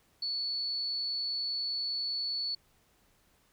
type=tone; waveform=sine; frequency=4435 Hz; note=C#8; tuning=in tune; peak=-31 dBFS; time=0.22-2.55 s; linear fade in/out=5 ms; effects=pink hiss -68 dBFS RMS until 3.52 s